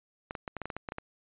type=clicks; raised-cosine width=0.5 ms; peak=-21 dBFS; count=11; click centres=0.309 / 0.352 / 0.478 / 0.567 / 0.617 / 0.656 / 0.702 / 0.766 / 0.888 / 0.921 / 0.984 s; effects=resampled to 8000 Hz